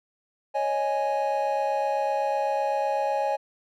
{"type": "chord", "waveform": "triangle", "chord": "C# suspended second", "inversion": "none", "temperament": "equal", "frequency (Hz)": [554.4, 622.3, 830.6], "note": ["C#5", "D#5", "G#5"], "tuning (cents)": [0, 0, 0], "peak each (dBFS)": [-26, -28, -24], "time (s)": [0.54, 3.37], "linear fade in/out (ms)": 20, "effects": []}